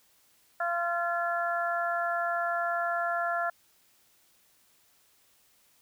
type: harmonic tone with a mistuned harmonic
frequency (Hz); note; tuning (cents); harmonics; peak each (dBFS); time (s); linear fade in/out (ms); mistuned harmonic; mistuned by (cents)
343.6; F4; -28; 2 / 3 / 4 / 5; -30 / -40 / -31 / -35; 0.6-3.5; 5; 3; +19
effects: white hiss -65 dBFS RMS until 5.81 s